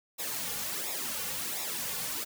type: noise with flanger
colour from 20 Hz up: white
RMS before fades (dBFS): -35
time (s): 0.18-2.25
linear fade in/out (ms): 20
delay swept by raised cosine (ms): 0.65 to 3.15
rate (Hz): 1.4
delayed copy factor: -0.75
effects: none